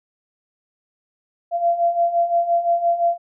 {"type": "beating tone pair", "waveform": "sine", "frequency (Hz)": [682, 687.8], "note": ["F5", "F5"], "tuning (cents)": [-41, -27], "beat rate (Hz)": 5.8, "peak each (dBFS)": [-22, -17], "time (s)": [1.51, 3.18], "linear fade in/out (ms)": 50, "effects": []}